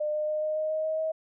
sine tone with pitch steps, 603 / 607.5 / 612.1 / 616.7 / 621.4 / 626.1 / 630.8 / 635.5 Hz, D5 / D#5 / D#5 / D#5 / D#5 / D#5 / D#5 / D#5, +46 / -42 / -28 / -16 / -2 / +11 / +24 / +36 cents, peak -26 dBFS, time 0-1.12 s, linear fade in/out 10 ms, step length 140 ms, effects none

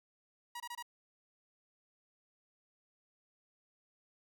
sawtooth tone bursts, 959 Hz, A#5, 49 cents sharp, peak -38 dBFS, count 4, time 0.55-0.826 s, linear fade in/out 5 ms, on 51 ms, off 24 ms, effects none

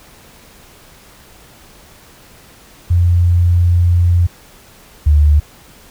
sine tone pair in turn, 87.31 / 74.4 Hz, F2 / D2, 0 / +23 cents, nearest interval minor third, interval 277 cents, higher first, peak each -8 / -6 dBFS, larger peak second, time 2.9-4.27 / 5.06-5.4 s, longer first, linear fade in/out 10 ms, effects pink hiss -43 dBFS RMS until 5.9 s

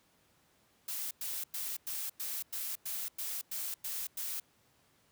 blue noise bursts, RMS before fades -38 dBFS, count 11, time 0.88-4.4 s, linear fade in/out 5 ms, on 230 ms, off 99 ms, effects pink hiss -69 dBFS RMS until 5.11 s + high-pass 80 Hz 12 dB/octave

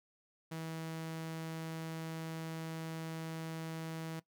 sawtooth tone, 161.8 Hz, E3, 32 cents flat, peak -36 dBFS, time 0.51-4.2 s, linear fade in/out 10 ms, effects noise-tail reverb RT60 0.1 s tail -18 dB re dry

